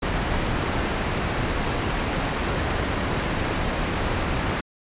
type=low-pass noise; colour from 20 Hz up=pink; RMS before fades=-25 dBFS; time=0.02-4.61 s; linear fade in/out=10 ms; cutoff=2600 Hz; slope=12 dB/octave; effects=resampled to 8000 Hz